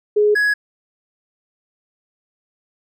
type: tone pair in turn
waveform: sine / triangle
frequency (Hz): 418.5 / 1674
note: G#4 / G#6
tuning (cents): +13 / +13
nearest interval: 2 octaves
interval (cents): 2400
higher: second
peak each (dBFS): -11 / -12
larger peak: first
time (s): 0.16-0.35 / 0.35-0.54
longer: neither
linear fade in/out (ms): 10
effects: none